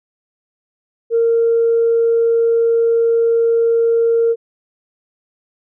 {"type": "tone", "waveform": "sine", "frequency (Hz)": 461.4, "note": "A#4", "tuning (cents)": -18, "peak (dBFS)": -10, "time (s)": [1.1, 4.36], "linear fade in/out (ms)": 50, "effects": ["tanh soft clip ceiling -6 dBFS"]}